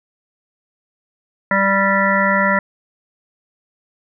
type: harmonic tone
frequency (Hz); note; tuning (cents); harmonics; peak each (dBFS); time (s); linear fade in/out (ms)
196; G3; 0; 1 / 3 / 5 / 7 / 9 / 10; -20 / -20 / -20 / -20 / -20 / -20; 1.51-2.59; 2
effects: none